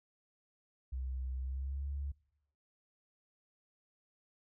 sine tone with pitch glide, 64.5 to 70.34 Hz, C2 to C#2, -24 to +26 cents, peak -36 dBFS, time 0.92-2.12 s, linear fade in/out 10 ms, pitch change +150 cents, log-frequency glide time 1.4-1.88 s, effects noise-tail reverb RT60 0.9 s tail -23 dB re dry

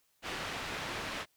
white low-pass noise, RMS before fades -39 dBFS, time 0.22-1.26 s, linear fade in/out 50 ms, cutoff 2700 Hz, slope 12 dB/octave, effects white hiss -73 dBFS RMS until 1.36 s

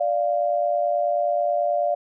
sine tone pair together, 587 / 696.3 Hz, D5 / F5, -1 / -5 cents, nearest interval minor third, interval 296 cents, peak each -22 dBFS, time 0-1.95 s, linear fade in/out 10 ms, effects none

